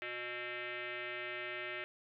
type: tone with frequency modulation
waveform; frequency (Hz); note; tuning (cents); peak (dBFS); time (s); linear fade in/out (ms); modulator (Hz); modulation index
sine; 123.47; B2; 0; -39; 0.02-1.84; 0; 488; 5.4
effects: none